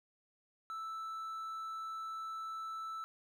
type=tone; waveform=triangle; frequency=1318.5 Hz; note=E6; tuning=in tune; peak=-38 dBFS; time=0.7-3.04 s; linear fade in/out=0 ms; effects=none